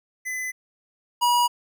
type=tone pair in turn; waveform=square; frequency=2016 / 965.8 Hz; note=B6 / B5; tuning=+35 / -39 cents; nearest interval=octave + minor second; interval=1274 cents; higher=first; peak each=-28 / -18 dBFS; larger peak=second; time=0.25-0.52 / 1.21-1.48 s; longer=neither; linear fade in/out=20 ms; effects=none